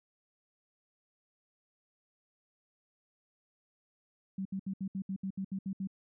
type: tone bursts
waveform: sine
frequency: 192.3 Hz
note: G3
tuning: 33 cents flat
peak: -33 dBFS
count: 11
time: 4.38-5.873 s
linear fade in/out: 5 ms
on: 73 ms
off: 69 ms
effects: none